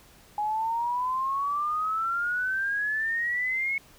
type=exponential sweep; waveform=sine; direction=up; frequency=830.6 to 2203 Hz; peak=-25 dBFS; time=0.38-3.78 s; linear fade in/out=2 ms; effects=pink hiss -55 dBFS RMS until 3.98 s